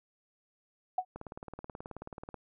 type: tone with exponential decay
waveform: sine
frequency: 740 Hz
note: F#5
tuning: in tune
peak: -23 dBFS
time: 0.98-1.05 s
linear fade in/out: 5 ms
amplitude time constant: 15 ms
type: click train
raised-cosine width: 1 ms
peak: -28 dBFS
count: 23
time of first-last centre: 1.16-2.343 s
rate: 18.6 Hz
effects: none